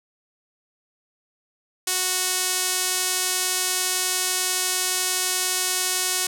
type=tone with band-pass filter; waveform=sawtooth; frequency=368.5 Hz; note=F#4; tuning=7 cents flat; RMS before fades=-24 dBFS; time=1.87-6.27 s; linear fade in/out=5 ms; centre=8800 Hz; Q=0.98; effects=none